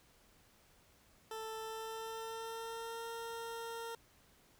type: tone with pitch glide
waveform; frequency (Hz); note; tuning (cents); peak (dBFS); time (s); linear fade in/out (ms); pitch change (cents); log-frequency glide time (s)
20% pulse; 441.9 to 460.4; A4 to A#4; +7 to -22; -37; 1.31-3.95; 2; +71; 1.6-3.07
effects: pink hiss -67 dBFS RMS until 4.59 s